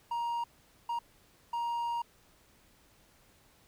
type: tone bursts at uneven times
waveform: triangle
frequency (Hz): 941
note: A#5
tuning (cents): +16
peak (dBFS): -29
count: 3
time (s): 0.11-0.44 / 0.89-0.99 / 1.53-2.02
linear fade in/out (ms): 5
effects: pink hiss -64 dBFS RMS until 3.67 s

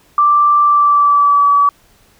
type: tone with pitch glide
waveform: sine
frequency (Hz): 1174.7 to 1144.6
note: D6 to D6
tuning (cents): 0 to -45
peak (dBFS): -7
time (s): 0.18-1.69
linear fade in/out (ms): 2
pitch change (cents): -45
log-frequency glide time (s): 0.61-1.48
effects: pink hiss -51 dBFS RMS until 2.19 s

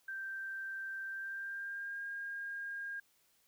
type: tone with pitch glide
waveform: sine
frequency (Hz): 1568 to 1616.7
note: G6 to G#6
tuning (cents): 0 to -47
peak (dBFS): -39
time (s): 0.08-3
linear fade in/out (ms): 5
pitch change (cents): +53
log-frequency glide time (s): 1.06-2.02
effects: white hiss -72 dBFS RMS until 3.47 s

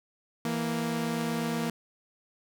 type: tone pair together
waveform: sawtooth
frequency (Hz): 164.81 / 233.1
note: E3 / A#3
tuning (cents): 0 / 0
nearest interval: tritone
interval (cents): 600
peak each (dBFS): -29 / -26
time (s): 0.45-1.7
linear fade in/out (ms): 2
effects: none

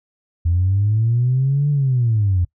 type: linear two-way sweep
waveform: sine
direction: up then down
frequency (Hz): 82.5 to 147.2 to 85.1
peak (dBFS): -13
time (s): 0.45-2.45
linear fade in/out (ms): 10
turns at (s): 1.7
effects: noise-tail reverb RT60 0.1 s tail -24 dB re dry + tanh soft clip ceiling -9 dBFS

